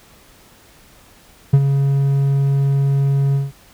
triangle tone with ADSR envelope, 138.59 Hz, C#3, in tune, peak -3 dBFS, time 1.53-3.52 s, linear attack 9 ms, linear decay 53 ms, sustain -8 dB, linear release 170 ms, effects pink hiss -48 dBFS RMS until 3.73 s

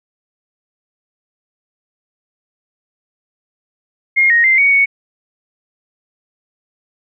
sine tone with pitch steps, 2135 / 1870 / 2084 / 2238 / 2223 Hz, C7 / A#6 / C7 / C#7 / C#7, +34 / +5 / -7 / +16 / +4 cents, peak -8 dBFS, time 4.16-4.86 s, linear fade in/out 20 ms, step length 140 ms, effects none

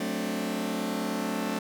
sawtooth chord, D dominant seventh, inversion first, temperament just, 183.54 / 220.2 / 264.3 / 293.7 Hz, F#3 / A3 / C4 / D4, -14 / +2 / +18 / 0 cents, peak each -32 / -28 / -31 / -31 dBFS, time 0-1.59 s, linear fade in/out 5 ms, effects none

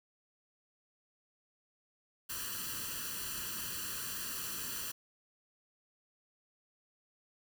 white noise with comb filter, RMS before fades -40 dBFS, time 2.29-4.92 s, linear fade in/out 10 ms, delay 0.68 ms, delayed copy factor +0.9, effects none

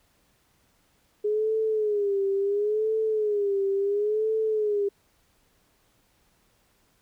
sine tone with vibrato, 415.3 Hz, G#4, in tune, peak -22 dBFS, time 1.24-4.89 s, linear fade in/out 10 ms, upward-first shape sine, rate 0.72 Hz, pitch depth 100 cents each way, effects pink hiss -66 dBFS RMS until 7.01 s

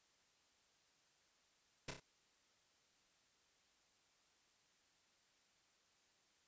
pink noise with echo, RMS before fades -45 dBFS, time 1.88-1.91 s, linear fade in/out 5 ms, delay 30 ms, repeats 3, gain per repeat -5 dB, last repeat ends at 2 s, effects white hiss -75 dBFS RMS until 6.47 s + resampled to 16000 Hz

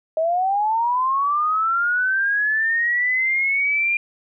sine linear sweep, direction up, 626 to 2411 Hz, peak -17 dBFS, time 0.17-3.97 s, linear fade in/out 2 ms, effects none

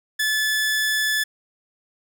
sawtooth tone, 1731 Hz, A6, 29 cents flat, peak -16 dBFS, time 0.19-1.24 s, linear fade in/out 10 ms, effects none

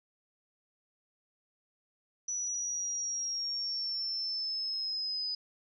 sine linear sweep, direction down, 5920 to 4978 Hz, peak -32 dBFS, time 2.28-5.35 s, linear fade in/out 5 ms, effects none

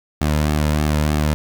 sawtooth tone with flanger, 75.5 Hz, D2, 48 cents sharp, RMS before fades -18 dBFS, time 0.21-1.34 s, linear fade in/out 0 ms, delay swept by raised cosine 2 to 2.66 ms, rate 3.2 Hz, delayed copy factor -0.55, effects none

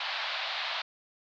white band-pass noise, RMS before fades -34 dBFS, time 0-0.82 s, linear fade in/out 5 ms, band 620 to 4300 Hz, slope 48 dB/octave, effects none

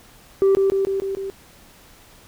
sine tone with echo, 389.6 Hz, G4, 11 cents flat, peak -10 dBFS, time 0.42-0.55 s, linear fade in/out 0 ms, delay 150 ms, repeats 5, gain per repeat -3 dB, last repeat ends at 1.3 s, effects tanh soft clip ceiling -11 dBFS + pink hiss -49 dBFS RMS until 2.27 s

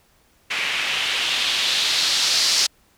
blue noise with low-pass filter sweep, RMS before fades -21 dBFS, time 0.5-2.67 s, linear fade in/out 10 ms, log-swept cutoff 2400 to 5100 Hz, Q 2.3, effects pink hiss -59 dBFS RMS until 2.97 s

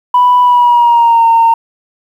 sine tone with pitch glide, 987.8 to 916.3 Hz, B5 to A#5, 0 to -30 cents, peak -3 dBFS, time 0.14-1.54 s, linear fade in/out 5 ms, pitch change -130 cents, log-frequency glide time 0.42-1.25 s, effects tanh soft clip ceiling -1 dBFS + 7-bit

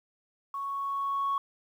sine tone with level ramp, 1108.7 Hz, C#6, in tune, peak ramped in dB -32 to -24 dBFS, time 0.54-1.38 s, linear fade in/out 2 ms, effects tanh soft clip ceiling -23 dBFS + 10-bit

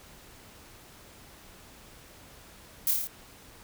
violet noise with echo, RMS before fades -25 dBFS, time 2.87-2.91 s, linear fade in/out 2 ms, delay 27 ms, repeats 6, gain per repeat -2 dB, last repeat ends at 3.072 s, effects pink hiss -52 dBFS RMS until 3.63 s

